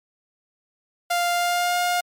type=tone with pitch glide; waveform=sawtooth; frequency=698.5 to 709.9 Hz; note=F5 to F5; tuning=0 to +28 cents; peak=-16 dBFS; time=1.1-2.01 s; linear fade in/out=10 ms; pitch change=+28 cents; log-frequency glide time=1.32-1.78 s; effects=MP3 96 kbps